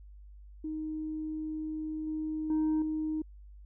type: tone with level steps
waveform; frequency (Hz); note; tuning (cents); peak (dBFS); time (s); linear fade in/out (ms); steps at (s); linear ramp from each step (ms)
sine; 311.1; D#4; 0; -33 / -31 / -23 / -29; 0.64-3.22; 5; 2.07 / 2.5 / 2.82; 2
effects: tanh soft clip ceiling -25 dBFS + added 50 Hz sine -48 dBFS peak until 3.65 s